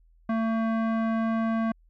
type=tone with low-pass filter; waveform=square; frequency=224.9 Hz; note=A3; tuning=38 cents sharp; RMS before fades=-26 dBFS; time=0.29-1.72 s; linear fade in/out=5 ms; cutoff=1400 Hz; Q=1.3; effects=added 41 Hz sine -56 dBFS peak until 1.89 s